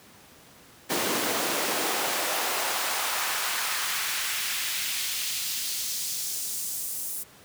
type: noise with high-pass filter sweep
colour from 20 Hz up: pink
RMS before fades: -29 dBFS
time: 0.89-7.24 s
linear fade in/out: 20 ms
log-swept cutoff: 250 to 10000 Hz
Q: 1
effects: pink hiss -52 dBFS RMS until 7.44 s + high-pass 100 Hz 12 dB/octave